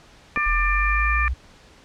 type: harmonic tone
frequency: 595 Hz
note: D5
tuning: 22 cents sharp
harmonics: 2 / 3 / 4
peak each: -24 / -24 / -24 dBFS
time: 0.36-1.28 s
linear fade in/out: 0 ms
type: clicks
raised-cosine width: 2 ms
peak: -23 / -17 dBFS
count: 2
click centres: 0.371 / 0.375 s
type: linear sweep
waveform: sine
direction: up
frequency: 40.27 to 64 Hz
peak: -21 dBFS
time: 0.46-1.34 s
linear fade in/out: 10 ms
effects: pink hiss -50 dBFS RMS until 1.84 s + low-pass 6000 Hz 12 dB/octave